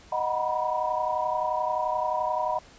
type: chord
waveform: sine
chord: B major seventh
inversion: first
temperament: equal with one note detuned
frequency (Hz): 622.3 / 740 / 956.3 / 987.8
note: D#5 / F#5 / A#5 / B5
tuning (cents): 0 / 0 / +44 / 0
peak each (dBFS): -30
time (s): 0.12-2.59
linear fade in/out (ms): 5
effects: pink hiss -52 dBFS RMS until 2.78 s + resampled to 16000 Hz